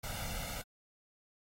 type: noise with comb filter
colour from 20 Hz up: pink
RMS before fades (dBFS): -40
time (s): 0.03-0.62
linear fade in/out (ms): 10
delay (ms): 1.4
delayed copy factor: +0.75
effects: AAC 48 kbps